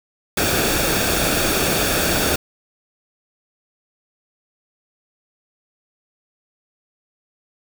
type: noise with comb filter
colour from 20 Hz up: pink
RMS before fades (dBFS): -19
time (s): 0.37-2.36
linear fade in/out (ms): 5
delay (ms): 0.99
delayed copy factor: -0.55
effects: none